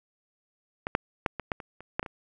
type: clicks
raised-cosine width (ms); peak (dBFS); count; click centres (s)
0.5; -15 / -7 / -9 / -18 / -13 / -25 / -29 / -11 / -19 / -23; 10; 0.869 / 0.951 / 1.262 / 1.397 / 1.518 / 1.602 / 1.806 / 1.995 / 2.029 / 2.062
effects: none